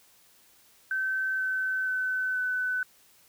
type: tone with pitch steps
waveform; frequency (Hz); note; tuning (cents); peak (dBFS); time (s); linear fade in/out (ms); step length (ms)
sine; 1539 / 1527.5 / 1516.1 / 1504.7; G6 / G6 / F#6 / F#6; -32 / -45 / +42 / +29; -26; 0.91-2.83; 2; 480
effects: white hiss -60 dBFS RMS until 3.28 s